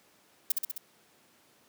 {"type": "noise with echo", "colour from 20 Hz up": "violet", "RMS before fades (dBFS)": -25, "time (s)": [0.5, 0.52], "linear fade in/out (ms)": 5, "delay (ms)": 65, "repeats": 4, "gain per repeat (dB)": -3, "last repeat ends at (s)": 0.78, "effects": ["pink hiss -63 dBFS RMS until 1.68 s", "high-pass 200 Hz 12 dB/octave"]}